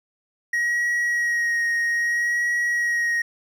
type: tone with vibrato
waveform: triangle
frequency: 1892 Hz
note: A#6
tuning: 25 cents sharp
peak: -18 dBFS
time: 0.53-3.22 s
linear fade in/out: 5 ms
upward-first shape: sine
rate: 0.62 Hz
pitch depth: 19 cents each way
effects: none